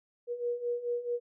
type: beating tone pair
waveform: sine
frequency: 477.9 / 482.5 Hz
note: A#4 / B4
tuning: +43 / -40 cents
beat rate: 4.6 Hz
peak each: -36 / -32 dBFS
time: 0.27-1.2 s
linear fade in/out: 50 ms
effects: none